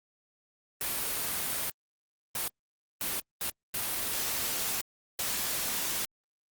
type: noise bursts at uneven times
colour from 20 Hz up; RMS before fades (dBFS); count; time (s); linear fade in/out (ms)
white; -32; 6; 0.81-1.7 / 2.35-2.48 / 3.01-3.2 / 3.41-3.5 / 3.74-4.81 / 5.19-6.05; 2
effects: Opus 32 kbps